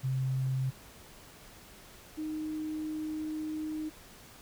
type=tone pair in turn; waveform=sine; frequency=131.5 / 309.7 Hz; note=C3 / D#4; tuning=+9 / -8 cents; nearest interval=octave + minor third; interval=1483 cents; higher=second; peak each=-28 / -33 dBFS; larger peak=first; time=0.03-0.71 / 2.17-3.9 s; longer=second; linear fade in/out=20 ms; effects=pink hiss -53 dBFS RMS until 4.41 s